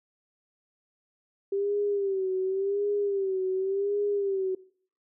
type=tone with vibrato; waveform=sine; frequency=392 Hz; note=G4; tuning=in tune; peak=-25 dBFS; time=1.52-4.55 s; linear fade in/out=5 ms; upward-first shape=sine; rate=0.9 Hz; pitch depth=79 cents each way; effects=noise-tail reverb RT60 0.5 s tail -20 dB re dry